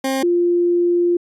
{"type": "tone pair in turn", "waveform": ["20% pulse", "sine"], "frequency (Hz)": [266.7, 348.7], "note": ["C4", "F4"], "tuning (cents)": [33, -3], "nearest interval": "perfect fourth", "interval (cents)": 464, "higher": "second", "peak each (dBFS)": -13, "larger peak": "neither", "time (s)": [[0.04, 0.23], [0.23, 1.17]], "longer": "second", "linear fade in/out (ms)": 5, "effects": ["resampled to 32000 Hz"]}